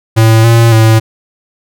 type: tone with pitch steps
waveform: square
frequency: 112 / 115.7 / 111.4 Hz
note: A2 / A#2 / A2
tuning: +31 / -13 / +22 cents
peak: -4 dBFS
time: 0.16-1 s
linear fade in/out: 20 ms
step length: 280 ms
effects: none